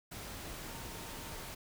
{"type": "tone in noise", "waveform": "sine", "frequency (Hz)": 916, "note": "A#5", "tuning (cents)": -31, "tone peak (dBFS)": -55, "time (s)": [0.67, 1.51], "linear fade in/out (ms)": 10, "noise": "pink", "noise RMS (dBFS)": -45, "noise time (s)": [0.11, 1.55], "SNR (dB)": -13, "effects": []}